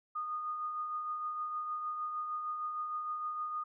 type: tone with tremolo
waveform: sine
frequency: 1230 Hz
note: D#6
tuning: 20 cents flat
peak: -33 dBFS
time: 0.15-3.64 s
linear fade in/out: 10 ms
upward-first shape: triangle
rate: 6.5 Hz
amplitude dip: 40%
effects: none